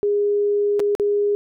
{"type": "tone with dropouts", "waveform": "sine", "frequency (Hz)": 410.2, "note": "G#4", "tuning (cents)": -21, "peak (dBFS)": -16, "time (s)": [0.03, 1.35], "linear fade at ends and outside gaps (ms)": 0, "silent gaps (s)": [[0.795, 0.801], [0.951, 0.998]], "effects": []}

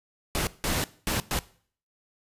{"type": "noise bursts at uneven times", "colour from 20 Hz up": "pink", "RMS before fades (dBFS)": -27, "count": 4, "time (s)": [[0.35, 0.47], [0.64, 0.84], [1.07, 1.2], [1.31, 1.39]], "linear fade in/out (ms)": 0, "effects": ["noise-tail reverb RT60 0.5 s tail -19 dB re dry", "resampled to 32000 Hz"]}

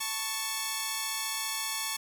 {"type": "tone pair together", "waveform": "5% pulse", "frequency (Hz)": [880, 1108.7], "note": ["A5", "C#6"], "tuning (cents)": [0, 0], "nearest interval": "major third", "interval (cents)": 400, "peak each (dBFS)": [-23, -21], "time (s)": [0, 1.97], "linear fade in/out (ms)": 10, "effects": ["9-bit"]}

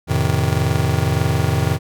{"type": "chord", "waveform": "square", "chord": "F dominant seventh", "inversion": "none", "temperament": "just", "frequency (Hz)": [87.31, 109.13, 130.96, 157.15], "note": ["F2", "A2", "C3", "Eb3"], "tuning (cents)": [0, -14, 2, 18], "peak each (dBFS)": -22, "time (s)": [0.07, 1.79], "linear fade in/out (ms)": 50, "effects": []}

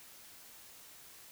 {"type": "silence", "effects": ["white hiss -55 dBFS RMS until 1.31 s"]}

